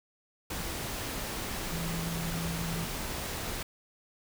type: tone in noise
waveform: sine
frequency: 166.6 Hz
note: E3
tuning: 19 cents sharp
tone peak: -34 dBFS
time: 1.72-2.85 s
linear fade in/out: 5 ms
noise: pink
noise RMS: -36 dBFS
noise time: 0.5-3.63 s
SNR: -1 dB
effects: none